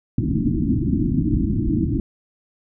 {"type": "low-pass noise", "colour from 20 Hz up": "white", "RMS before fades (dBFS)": -20, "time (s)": [0.18, 2], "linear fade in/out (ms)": 2, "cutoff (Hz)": 330, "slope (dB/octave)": 96, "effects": []}